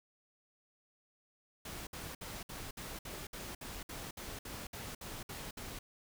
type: noise bursts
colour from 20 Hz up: pink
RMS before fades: -45 dBFS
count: 15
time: 1.65-5.79 s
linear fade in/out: 5 ms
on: 220 ms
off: 60 ms
effects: none